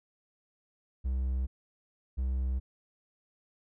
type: tone pair in turn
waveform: triangle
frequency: 64.5 / 64.5 Hz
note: C2 / C2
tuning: -24 / -24 cents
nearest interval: unison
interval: 0 cents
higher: neither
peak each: -26 dBFS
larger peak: neither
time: 1.04-1.47 / 2.17-2.6 s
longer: neither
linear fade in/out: 20 ms
effects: none